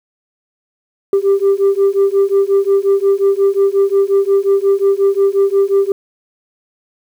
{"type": "beating tone pair", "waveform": "sine", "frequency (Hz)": [392, 397.6], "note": ["G4", "G4"], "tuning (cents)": [0, 25], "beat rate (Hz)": 5.6, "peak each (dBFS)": -11, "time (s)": [1.13, 5.92], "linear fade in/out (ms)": 2, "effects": ["tanh soft clip ceiling -6 dBFS", "7-bit"]}